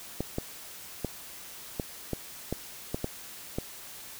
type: clicks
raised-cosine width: 2 ms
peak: -16 dBFS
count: 9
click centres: 0.206 / 0.384 / 1.047 / 1.798 / 2.133 / 2.526 / 2.945 / 3.044 / 3.585 s
effects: white hiss -45 dBFS RMS until 4.19 s